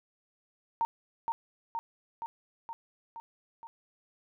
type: tone with echo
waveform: sine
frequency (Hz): 919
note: A#5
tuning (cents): -25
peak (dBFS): -25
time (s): 0.81-0.85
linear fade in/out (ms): 0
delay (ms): 470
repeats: 6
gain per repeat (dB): -3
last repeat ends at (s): 3.67
effects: none